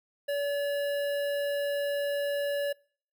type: tone with notch filter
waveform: square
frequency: 571 Hz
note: D5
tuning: 49 cents flat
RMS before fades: -30 dBFS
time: 0.28-2.73 s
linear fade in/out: 10 ms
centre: 6700 Hz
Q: 0.78
effects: noise-tail reverb RT60 0.5 s tail -26 dB re dry